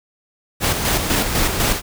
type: noise with tremolo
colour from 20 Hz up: pink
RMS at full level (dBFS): -17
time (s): 0.6-1.82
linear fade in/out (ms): 50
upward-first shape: square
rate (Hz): 4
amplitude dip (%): 45
effects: none